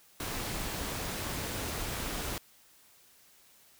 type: noise with amplitude modulation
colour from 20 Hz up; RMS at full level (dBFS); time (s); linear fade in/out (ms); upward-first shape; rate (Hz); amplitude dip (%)
pink; -34; 0.2-2.38; 2; sine; 299; 45
effects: white hiss -61 dBFS RMS until 3.79 s